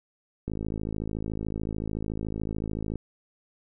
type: click train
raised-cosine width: 3 ms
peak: -19 dBFS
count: 134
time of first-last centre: 0.48-2.957 s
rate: 53.7 Hz
effects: none